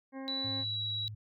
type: harmonic tone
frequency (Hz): 267.5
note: C4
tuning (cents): +38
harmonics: 1 / 2 / 3 / 4 / 6 / 7 / 8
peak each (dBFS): -40 / -46 / -50 / -52 / -56 / -57 / -58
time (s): 0.12-0.65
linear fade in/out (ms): 50
type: tone with pitch glide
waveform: sine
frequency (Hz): 3951 to 3892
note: B7 to B7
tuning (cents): 0 to -26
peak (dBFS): -33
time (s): 0.28-1.08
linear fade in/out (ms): 0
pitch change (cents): -26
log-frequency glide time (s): 0.51-0.82
type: tone with vibrato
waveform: sine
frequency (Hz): 106.6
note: G#2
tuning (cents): +46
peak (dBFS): -40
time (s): 0.44-1.15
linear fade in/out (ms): 10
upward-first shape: square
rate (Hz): 9.8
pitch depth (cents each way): 10
effects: none